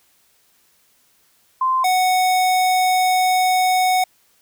sine / square tone pair in turn, 1040 / 739.9 Hz, C6 / F#5, -11 / 0 cents, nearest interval tritone, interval 589 cents, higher first, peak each -15 dBFS, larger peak neither, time 1.61-1.84 / 1.84-4.04 s, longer second, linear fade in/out 5 ms, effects white hiss -59 dBFS RMS until 4.41 s

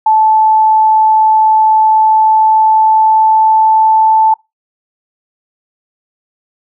sine tone with pitch glide, 872 to 878.6 Hz, A5 to A5, -16 to -3 cents, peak -5 dBFS, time 0.06-4.34 s, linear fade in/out 5 ms, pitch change +13 cents, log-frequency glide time 1.76-4.19 s, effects noise-tail reverb RT60 0.2 s tail -24 dB re dry

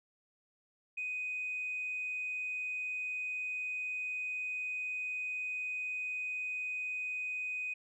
sine tone, 2498 Hz, D#7, 6 cents sharp, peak -34 dBFS, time 0.97-7.74 s, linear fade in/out 10 ms, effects tanh soft clip ceiling -30 dBFS

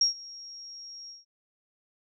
sine tone with ADSR envelope, 5588 Hz, F8, in tune, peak -18 dBFS, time 0.01-1.25 s, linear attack 4 ms, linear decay 120 ms, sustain -23 dB, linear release 160 ms, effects none

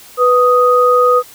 sine tone pair together, 494.5 / 1246 Hz, B4 / D#6, +2 / +2 cents, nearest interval octave + major third, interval 1600 cents, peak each -10 dBFS, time 0.17-1.23 s, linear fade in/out 50 ms, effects white hiss -39 dBFS RMS until 1.34 s

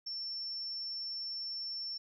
sine tone, 5410 Hz, E8, 44 cents sharp, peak -37 dBFS, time 0.06-1.98 s, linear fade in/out 10 ms, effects 13-bit

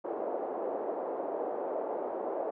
white band-pass noise, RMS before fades -35 dBFS, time 0.04-2.51 s, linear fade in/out 10 ms, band 360 to 690 Hz, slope 24 dB/octave, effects none

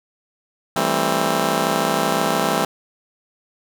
10% pulse chord, A minor seventh, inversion second, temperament just, 165 / 198 / 220 / 264 Hz, E3 / G3 / A3 / C4, +2 / +18 / 0 / +16 cents, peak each -16 dBFS, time 0.76-2.65 s, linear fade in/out 2 ms, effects none

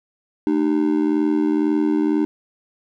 triangle tone with amplitude modulation, 303.4 Hz, D#4, 44 cents flat, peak -10 dBFS, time 0.47-2.25 s, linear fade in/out 0 ms, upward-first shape sine, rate 82 Hz, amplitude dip 90%, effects none

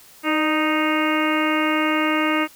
harmonic tone with a mistuned harmonic, 310.4 Hz, D#4, 4 cents flat, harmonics 1 / 2 / 3 / 4 / 5 / 6 / 7 / 8 / 9, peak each -21 / -27 / -29 / -25 / -30 / -31 / -26 / -33 / -29 dBFS, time 0.23-2.48 s, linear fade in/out 50 ms, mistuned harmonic 2, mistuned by -37 cents, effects white hiss -48 dBFS RMS until 2.55 s

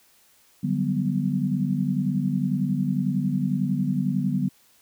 sine chord, G major seventh, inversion second, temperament equal, 146.83 / 185 / 196 / 246.9 Hz, D3 / F#3 / G3 / B3, 0 / 0 / 0 / 0 cents, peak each -27 dBFS, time 0.63-4.49 s, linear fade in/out 10 ms, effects white hiss -59 dBFS RMS until 4.81 s

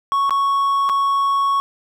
triangle tone with dropouts, 1108.7 Hz, C#6, in tune, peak -13 dBFS, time 0.12-1.6 s, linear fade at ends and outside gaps 0 ms, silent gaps 0.295-0.307 / 0.891-0.896 s, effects none

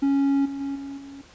triangle tone with level steps, 277.2 Hz, C#4, in tune, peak -16 / -27 / -24 / -30 / -36 dBFS, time 0.02-1.22 s, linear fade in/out 10 ms, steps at 0.45 / 0.6 / 0.75 / 0.97 s, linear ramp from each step 10 ms, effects pink hiss -51 dBFS RMS until 1.34 s + resampled to 16000 Hz

